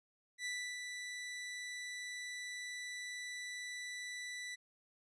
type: tone with ADSR envelope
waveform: sawtooth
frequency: 1975.5 Hz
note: B6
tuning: in tune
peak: -34 dBFS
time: 0.38-4.56 s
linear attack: 73 ms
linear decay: 320 ms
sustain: -5 dB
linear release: 19 ms
effects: resampled to 22050 Hz

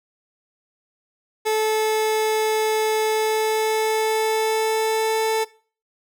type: tone with pitch glide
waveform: 30% pulse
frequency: 435 to 441.8 Hz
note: A4 to A4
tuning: -20 to +7 cents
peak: -16 dBFS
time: 1.45-5.45 s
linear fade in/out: 20 ms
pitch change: +27 cents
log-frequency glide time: 3.04-5.21 s
effects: noise-tail reverb RT60 0.4 s tail -20 dB re dry

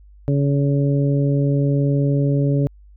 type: harmonic tone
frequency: 141 Hz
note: C#3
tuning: 30 cents sharp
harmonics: 1 / 2 / 3 / 4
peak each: -16 / -22 / -26 / -28 dBFS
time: 0.28-2.67 s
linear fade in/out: 0 ms
effects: added 50 Hz sine -43 dBFS peak until 2.96 s

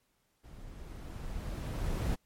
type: noise with level ramp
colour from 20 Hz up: brown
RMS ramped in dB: -50 to -30 dBFS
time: 0.43-2.16 s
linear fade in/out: 20 ms
effects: pink hiss -75 dBFS RMS until 2.25 s + MP3 64 kbps

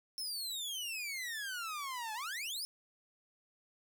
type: exponential two-way sweep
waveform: sawtooth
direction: down then up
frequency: 5380 to 844 to 5380 Hz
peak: -35 dBFS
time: 0.18-2.65 s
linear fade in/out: 0 ms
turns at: 2.14 s
effects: none

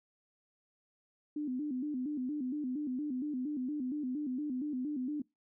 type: tone with vibrato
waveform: sine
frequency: 274.9 Hz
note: C#4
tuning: 14 cents flat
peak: -33 dBFS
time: 1.36-5.22 s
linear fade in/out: 5 ms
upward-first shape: square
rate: 4.3 Hz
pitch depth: 140 cents each way
effects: noise-tail reverb RT60 0.2 s tail -24 dB re dry

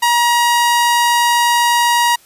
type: tone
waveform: sawtooth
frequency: 952 Hz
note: A#5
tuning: 36 cents sharp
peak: -7 dBFS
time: 0.02-2.16 s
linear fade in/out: 10 ms
effects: white hiss -48 dBFS RMS until 2.25 s + resampled to 32000 Hz

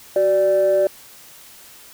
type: tone pair together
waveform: sine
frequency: 375.1 / 587 Hz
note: F#4 / D5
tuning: +24 / -1 cents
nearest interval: minor sixth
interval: 775 cents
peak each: -19 / -13 dBFS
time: 0.16-0.87 s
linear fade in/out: 2 ms
effects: tanh soft clip ceiling -9 dBFS + white hiss -44 dBFS RMS until 1.93 s

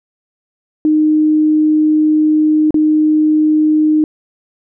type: tone with dropouts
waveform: sine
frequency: 307.6 Hz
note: D#4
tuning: 20 cents flat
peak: -8 dBFS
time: 0.85-4.04 s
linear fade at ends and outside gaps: 1 ms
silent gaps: 2.707-2.743 s
effects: none

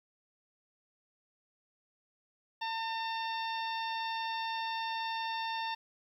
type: harmonic tone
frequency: 903 Hz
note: A5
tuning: 45 cents sharp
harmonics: 1 / 2 / 3 / 4 / 5 / 6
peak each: -35 / -42 / -44 / -43 / -49 / -49 dBFS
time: 2.61-5.75 s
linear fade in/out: 10 ms
effects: 11-bit

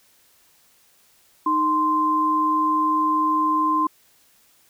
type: tone pair together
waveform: sine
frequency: 309.2 / 1042.2 Hz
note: D#4 / C6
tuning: -11 / -7 cents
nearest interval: octave + major sixth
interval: 2104 cents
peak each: -24 / -18 dBFS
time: 1.46-3.87 s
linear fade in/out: 5 ms
effects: white hiss -58 dBFS RMS until 4.69 s

